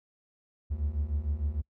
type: beating tone pair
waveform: triangle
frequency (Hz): 69.3 / 75.9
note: C#2 / D#2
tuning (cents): 0 / -42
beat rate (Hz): 6.6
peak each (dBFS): -31 / -28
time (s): 0.7-1.62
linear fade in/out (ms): 20
effects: noise-tail reverb RT60 0.1 s tail -26 dB re dry